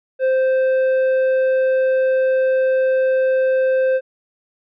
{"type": "tone with tanh clipping", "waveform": "triangle", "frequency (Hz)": 522, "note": "C5", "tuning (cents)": -4, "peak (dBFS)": -15, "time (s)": [0.19, 4.01], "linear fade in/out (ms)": 50, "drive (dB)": 11, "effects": []}